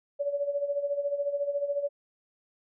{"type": "tone with tremolo", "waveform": "sine", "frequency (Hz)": 570, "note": "C#5", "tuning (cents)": 48, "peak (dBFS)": -24, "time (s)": [0.19, 1.89], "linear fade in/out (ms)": 20, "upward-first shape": "sine", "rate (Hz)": 14, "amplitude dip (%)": 70, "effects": []}